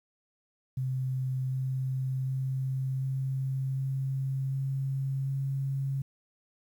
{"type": "tone with pitch steps", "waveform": "sine", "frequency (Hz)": [130.2, 131.18, 132.17, 133.17, 134.17, 135.18, 136.2], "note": ["C3", "C3", "C3", "C3", "C3", "C#3", "C#3"], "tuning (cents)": [-8, 5, 18, 31, 44, -43, -30], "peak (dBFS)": -28, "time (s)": [0.77, 6.02], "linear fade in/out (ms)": 5, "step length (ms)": 750, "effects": ["10-bit"]}